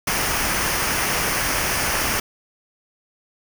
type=noise with comb filter; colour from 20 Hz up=pink; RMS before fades=-22 dBFS; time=0.07-2.2 s; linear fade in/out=5 ms; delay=0.26 ms; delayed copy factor=-0.55; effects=none